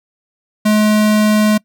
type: tone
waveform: square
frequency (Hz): 212.7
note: G#3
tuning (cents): +42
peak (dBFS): -10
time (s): 0.65-1.58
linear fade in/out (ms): 10
effects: noise-tail reverb RT60 0.1 s tail -24 dB re dry